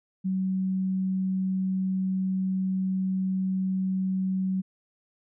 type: tone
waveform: sine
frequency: 188.6 Hz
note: F#3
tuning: 33 cents sharp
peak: -24 dBFS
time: 0.24-4.62 s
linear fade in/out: 20 ms
effects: none